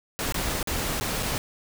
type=noise with dropouts; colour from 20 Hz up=pink; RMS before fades=-28 dBFS; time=0.19-1.38 s; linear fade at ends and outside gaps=0 ms; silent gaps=0.323-0.343 / 0.628-0.673 / 1-1.01 / 1.226-1.23 s; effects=none